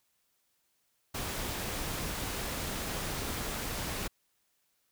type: noise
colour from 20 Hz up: pink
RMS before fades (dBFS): -36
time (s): 1.14-4.08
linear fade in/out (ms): 10
effects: white hiss -75 dBFS RMS until 4.91 s